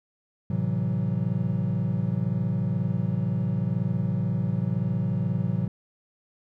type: chord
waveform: triangle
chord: F# half-diminished seventh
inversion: first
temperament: equal with one note detuned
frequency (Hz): 110 / 130.81 / 164.81 / 186.82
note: A2 / C3 / E3 / F#3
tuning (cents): 0 / 0 / 0 / +17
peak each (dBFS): -27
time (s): 0.5-5.68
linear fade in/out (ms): 5
effects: none